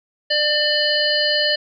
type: harmonic tone with a mistuned harmonic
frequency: 597 Hz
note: D5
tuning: 28 cents sharp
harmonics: 1 / 3 / 5 / 7 / 8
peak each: -22 / -22 / -22 / -21 / -25 dBFS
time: 0.3-1.56 s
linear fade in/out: 10 ms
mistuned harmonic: 7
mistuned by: +19 cents
effects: none